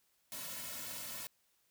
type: noise with comb filter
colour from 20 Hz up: white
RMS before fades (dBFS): -44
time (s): 0.32-1.27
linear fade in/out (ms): 0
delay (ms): 2.5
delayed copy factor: -0.95
effects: white hiss -75 dBFS RMS until 1.7 s